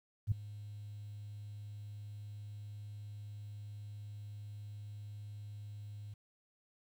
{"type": "tone with ADSR envelope", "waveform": "sine", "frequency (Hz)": 103.83, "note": "G#2", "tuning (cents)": 0, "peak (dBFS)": -25, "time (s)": [0.27, 6.14], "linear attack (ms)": 46, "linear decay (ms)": 6, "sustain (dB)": -19, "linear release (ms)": 7, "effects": ["11-bit"]}